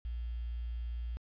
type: tone with quantisation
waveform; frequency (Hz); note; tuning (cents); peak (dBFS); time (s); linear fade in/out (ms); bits
sine; 58.8; A#1; +16; -35; 0.05-1.17; 0; 10
effects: resampled to 11025 Hz